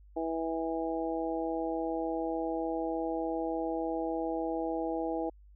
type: harmonic tone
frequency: 163.4 Hz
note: E3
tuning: 15 cents flat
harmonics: 2 / 3 / 4 / 5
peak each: -34 / -36 / -37 / -38 dBFS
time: 0.16-5.3 s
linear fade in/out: 10 ms
effects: added 50 Hz sine -53 dBFS peak until 5.55 s